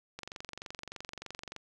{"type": "click train", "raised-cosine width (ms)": 0.2, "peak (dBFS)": -24, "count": 33, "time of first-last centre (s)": [0.19, 1.563], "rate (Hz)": 23.3, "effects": []}